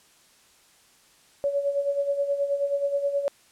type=tone with tremolo; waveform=sine; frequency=564 Hz; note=C#5; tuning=30 cents sharp; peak=-20 dBFS; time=1.44-3.28 s; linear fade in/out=0 ms; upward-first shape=sine; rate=9.4 Hz; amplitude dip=65%; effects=white hiss -58 dBFS RMS until 3.51 s + low-pass 10000 Hz 12 dB/octave